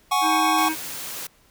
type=chord; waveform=square; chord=F# suspended second; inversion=none; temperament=just; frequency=740 / 832.5 / 1110 Hz; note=F#5 / G#5 / C#6; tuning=0 / +4 / +2 cents; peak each=-25 / -25 / -22 dBFS; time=0.11-0.69 s; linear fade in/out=10 ms
type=harmonic tone; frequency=316.1 Hz; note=D#4; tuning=27 cents sharp; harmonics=1 / 3 / 5 / 7 / 8; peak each=-25 / -31 / -32 / -34 / -35 dBFS; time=0.21-0.76 s; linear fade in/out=50 ms
type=high-pass noise; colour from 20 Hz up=white; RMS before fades=-33 dBFS; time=0.58-1.27 s; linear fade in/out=5 ms; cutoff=110 Hz; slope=96 dB/octave
effects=pink hiss -58 dBFS RMS until 1.5 s